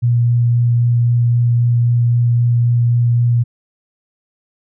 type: tone with vibrato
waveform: sine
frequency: 119.5 Hz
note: A#2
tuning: 43 cents sharp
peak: -10 dBFS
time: 0.02-3.44 s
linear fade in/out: 20 ms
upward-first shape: sine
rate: 3.8 Hz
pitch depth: 8 cents each way
effects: none